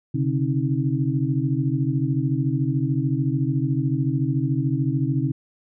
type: tone cluster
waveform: sine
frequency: 131.1 / 144.8 / 270.9 / 317.7 Hz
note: C3 / D3 / C#4 / D#4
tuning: +4 / -24 / -40 / +36 cents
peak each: -23 / -24 / -27 / -28 dBFS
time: 0.14-5.32 s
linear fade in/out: 10 ms
effects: none